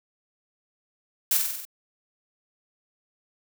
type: noise with echo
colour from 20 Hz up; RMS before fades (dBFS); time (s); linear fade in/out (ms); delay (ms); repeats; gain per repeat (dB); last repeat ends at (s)
blue; -22; 1.31-1.37; 2; 47; 6; -3; 1.652
effects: none